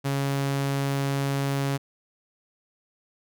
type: tone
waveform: sawtooth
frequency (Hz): 138.59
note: C#3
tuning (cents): 0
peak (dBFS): -20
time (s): 0.04-1.78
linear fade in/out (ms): 20
effects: none